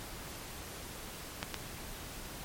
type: clicks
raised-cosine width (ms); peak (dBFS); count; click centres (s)
0.2; -17; 2; 1.429 / 1.543
effects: pink hiss -45 dBFS RMS until 2.44 s + MP3 64 kbps